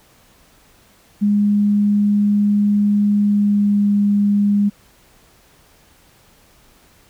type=tone with pitch glide; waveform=sine; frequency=205.6 to 203.8 Hz; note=G#3 to G#3; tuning=-17 to -32 cents; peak=-12 dBFS; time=1.21-4.7 s; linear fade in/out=20 ms; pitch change=-15 cents; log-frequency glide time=3.17-3.91 s; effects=pink hiss -52 dBFS RMS until 7.09 s